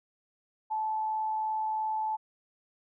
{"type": "tone with amplitude modulation", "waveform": "sine", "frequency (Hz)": 870, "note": "A5", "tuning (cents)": -20, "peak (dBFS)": -27, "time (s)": [0.7, 2.17], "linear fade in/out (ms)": 20, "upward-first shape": "sine", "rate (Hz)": 103, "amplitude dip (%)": 25, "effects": []}